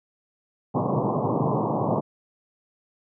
pink band-pass noise, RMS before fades -24 dBFS, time 0.74-2.01 s, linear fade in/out 20 ms, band 110 to 1100 Hz, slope 96 dB/octave, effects none

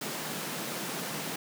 pink high-pass noise, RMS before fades -36 dBFS, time 0.01-1.36 s, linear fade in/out 5 ms, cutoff 140 Hz, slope 48 dB/octave, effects none

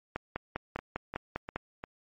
two click trains, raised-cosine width 0.5 ms, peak -17 / -23 dBFS, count 8 / 4, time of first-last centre 0.16-1.56 / 0.79-1.839 s, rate 5 / 2.86 Hz, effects MP3 32 kbps

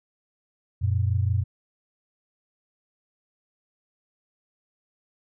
sine tone pair together, 92.1 / 117.87 Hz, F#2 / A#2, -7 / +20 cents, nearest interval major third, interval 427 cents, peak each -22 / -25 dBFS, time 0.81-1.44 s, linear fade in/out 20 ms, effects none

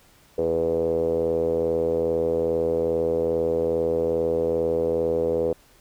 5% pulse tone with low-pass filter, 82.41 Hz, E2, in tune, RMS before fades -23 dBFS, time 0.38-5.53 s, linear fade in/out 5 ms, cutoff 470 Hz, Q 9.1, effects pink hiss -56 dBFS RMS until 5.8 s

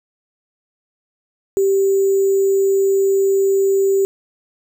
sine tone with sample-and-hold, 390 Hz, G4, 9 cents flat, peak -12 dBFS, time 1.57-4.05 s, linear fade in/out 0 ms, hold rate 7350 Hz, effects none

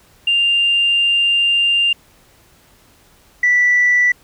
sine tone pair in turn, 2794 / 1966.4 Hz, F7 / B6, 0 / -8 cents, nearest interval tritone, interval 608 cents, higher first, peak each -11 / -9 dBFS, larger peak second, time 0.27-1.93 / 3.43-4.12 s, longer first, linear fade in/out 5 ms, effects tanh soft clip ceiling -6 dBFS + pink hiss -51 dBFS RMS until 4.23 s

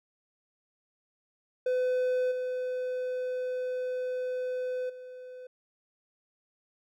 triangle tone with level steps, 505 Hz, B4, 39 cents sharp, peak -23 / -28 / -40 dBFS, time 1.66-5.47 s, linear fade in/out 5 ms, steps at 2.31 / 4.89 s, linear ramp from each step 10 ms, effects none

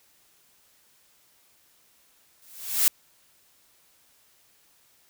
blue noise with exponential growth, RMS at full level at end -17 dBFS, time 2.42-2.88 s, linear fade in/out 1 ms, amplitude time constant 100 ms, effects white hiss -62 dBFS RMS until 5.09 s

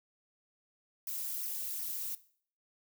violet noise with flanger, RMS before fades -38 dBFS, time 1.07-2.15 s, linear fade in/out 2 ms, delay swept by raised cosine 0.25 to 3.05 ms, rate 2.7 Hz, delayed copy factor -0.85, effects noise-tail reverb RT60 0.5 s tail -17 dB re dry

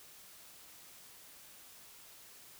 silence, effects white hiss -56 dBFS RMS until 2.59 s

